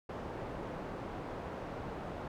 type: low-pass noise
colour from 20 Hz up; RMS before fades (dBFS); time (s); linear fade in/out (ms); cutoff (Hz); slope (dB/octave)
white; -42; 0.09-2.28; 5; 700; 12
effects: none